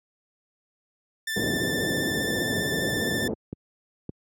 sawtooth tone with vibrato, 1773 Hz, A6, 13 cents sharp, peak -24 dBFS, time 1.27-3.28 s, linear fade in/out 5 ms, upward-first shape sine, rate 15 Hz, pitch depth 20 cents each way
white low-pass noise, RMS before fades -28 dBFS, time 1.36-3.34 s, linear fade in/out 5 ms, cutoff 510 Hz, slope 24 dB/octave
clicks, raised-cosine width 3 ms, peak -19 dBFS, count 2, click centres 3.529 / 4.093 s
effects high-pass 100 Hz 12 dB/octave

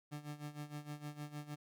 30% pulse tone with tremolo, 148.1 Hz, D3, 15 cents sharp, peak -39 dBFS, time 0.11-1.56 s, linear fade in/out 20 ms, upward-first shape sine, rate 6.5 Hz, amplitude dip 80%, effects none

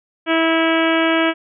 harmonic tone with a mistuned harmonic, 326.2 Hz, E4, 18 cents flat, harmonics 1 / 2 / 3 / 4 / 5 / 6 / 7 / 8 / 9 / 10, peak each -17 / -20 / -26 / -24 / -23 / -29 / -24 / -30 / -27 / -31 dBFS, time 0.26-1.34 s, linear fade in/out 50 ms, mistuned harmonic 9, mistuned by -18 cents, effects none

